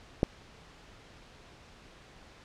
click, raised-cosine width 2 ms, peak -10 dBFS, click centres 0.231 s, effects pink hiss -54 dBFS RMS until 2.44 s + low-pass 5000 Hz 12 dB/octave

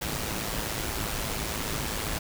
pink noise with amplitude modulation, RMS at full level -29 dBFS, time 0.01-2.19 s, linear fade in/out 10 ms, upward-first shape sine, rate 108 Hz, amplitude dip 55%, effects none

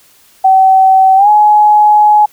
sine tone with pitch glide, 763 to 841.7 Hz, G5 to G#5, -47 to +23 cents, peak -3 dBFS, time 0.44-2.26 s, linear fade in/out 10 ms, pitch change +170 cents, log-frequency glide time 1.16-1.29 s, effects white hiss -46 dBFS RMS until 2.32 s

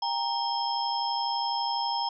sine tone cluster, 799 / 931 / 3217 / 5230 Hz, G5 / A#5 / G7 / E8, +33 / -2 / +44 / -15 cents, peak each -32 / -29 / -37 / -33 dBFS, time 0.02-2.09 s, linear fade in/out 5 ms, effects none

